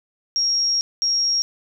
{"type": "tone bursts at uneven times", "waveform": "sine", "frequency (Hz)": 5588, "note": "F8", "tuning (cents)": 0, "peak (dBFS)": -17, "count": 2, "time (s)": [[0.36, 0.81], [1.02, 1.42]], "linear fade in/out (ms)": 0, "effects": []}